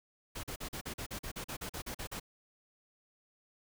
pink noise bursts, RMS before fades -41 dBFS, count 15, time 0.35-2.199 s, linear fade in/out 10 ms, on 85 ms, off 41 ms, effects none

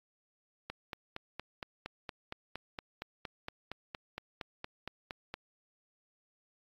click train, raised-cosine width 0.3 ms, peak -23 dBFS, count 21, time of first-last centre 0.7-5.34 s, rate 4.31 Hz, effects AAC 32 kbps

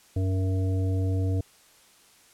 harmonic tone with a mistuned harmonic, 94.8 Hz, F#2, 43 cents sharp, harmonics 1 / 3 / 5 / 7, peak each -23 / -33 / -37 / -42 dBFS, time 0.16-1.41 s, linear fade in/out 5 ms, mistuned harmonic 5, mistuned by -30 cents, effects white hiss -57 dBFS RMS until 2.33 s + low-pass 11000 Hz 12 dB/octave

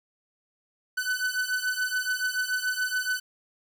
45% pulse beating tone pair, 1500 / 1507 Hz, F#6 / F#6, +23 / +31 cents, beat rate 7 Hz, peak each -29 dBFS, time 0.97-3.2 s, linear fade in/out 10 ms, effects none

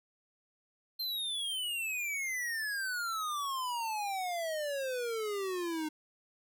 square exponential sweep, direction down, 4186 to 303.9 Hz, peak -34 dBFS, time 0.99-5.89 s, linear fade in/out 10 ms, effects none

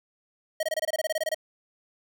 square tone bursts, 632 Hz, D#5, 27 cents sharp, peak -25 dBFS, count 14, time 0.6-1.346 s, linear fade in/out 5 ms, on 31 ms, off 24 ms, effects none

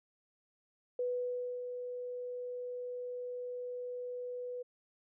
sine tone with ADSR envelope, 494 Hz, B4, in tune, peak -31 dBFS, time 0.99-4.63 s, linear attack 3 ms, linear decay 620 ms, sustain -7 dB, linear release 14 ms, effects none

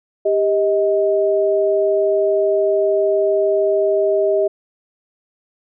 sine tone pair together, 396.6 / 629.6 Hz, G4 / D#5, +20 / +20 cents, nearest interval minor sixth, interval 800 cents, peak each -16 dBFS, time 0.25-4.48 s, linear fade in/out 10 ms, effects none

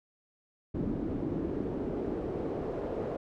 brown noise with band-pass filter sweep, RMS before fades -34 dBFS, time 0.74-3.17 s, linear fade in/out 10 ms, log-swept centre 270 to 520 Hz, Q 2.2, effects none

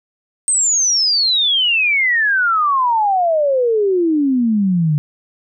sine exponential sweep, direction down, 8510 to 144.6 Hz, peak -12 dBFS, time 0.48-4.98 s, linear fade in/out 0 ms, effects none

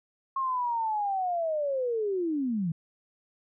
sine linear sweep, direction down, 1084 to 153.8 Hz, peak -26 dBFS, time 0.36-2.72 s, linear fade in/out 5 ms, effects none

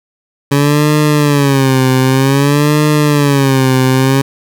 20% pulse tone with vibrato, 140 Hz, C#3, 18 cents sharp, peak -3 dBFS, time 0.51-4.22 s, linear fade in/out 10 ms, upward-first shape sine, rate 0.53 Hz, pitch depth 130 cents each way, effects none

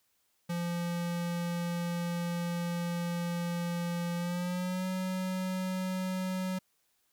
square tone with pitch glide, 172.5 to 185.95 Hz, F3 to F#3, -21 to +9 cents, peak -32 dBFS, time 0.49-6.59 s, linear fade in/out 10 ms, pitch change +130 cents, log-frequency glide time 4.16-4.86 s, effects white hiss -74 dBFS RMS until 7.12 s

